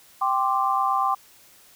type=chord; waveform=sine; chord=G suspended fourth; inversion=none; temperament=equal; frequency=784 / 1046.5 / 1174.7 Hz; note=G5 / C6 / D6; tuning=0 / 0 / 0 cents; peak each=-24 dBFS; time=0.21-1.15 s; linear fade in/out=10 ms; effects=white hiss -53 dBFS RMS until 1.75 s